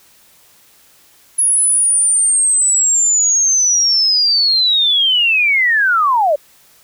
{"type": "linear sweep", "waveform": "sine", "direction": "down", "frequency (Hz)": [10548, 551], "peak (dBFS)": -10, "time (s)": [1.38, 6.36], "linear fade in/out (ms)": 10, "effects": ["white hiss -49 dBFS RMS until 6.83 s"]}